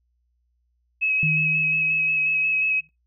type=tone with vibrato; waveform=sine; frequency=2565 Hz; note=E7; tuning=48 cents flat; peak=-19 dBFS; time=1.01-2.81 s; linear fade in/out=20 ms; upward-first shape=square; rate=5.6 Hz; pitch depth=13 cents each way
type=tone with exponential decay; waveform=sine; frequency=156.1 Hz; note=D#3; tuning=6 cents sharp; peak=-21 dBFS; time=1.23-2.89 s; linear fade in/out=0 ms; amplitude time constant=360 ms
effects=noise-tail reverb RT60 0.2 s tail -20 dB re dry + added 60 Hz sine -66 dBFS peak until 3.06 s